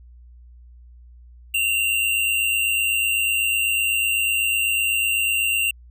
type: tone pair together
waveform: square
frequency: 2667 / 2775 Hz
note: E7 / F7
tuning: +20 / -12 cents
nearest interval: minor second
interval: 68 cents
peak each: -28 / -20 dBFS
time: 1.54-5.71 s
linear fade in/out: 5 ms
effects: added 60 Hz sine -43 dBFS peak until 5.9 s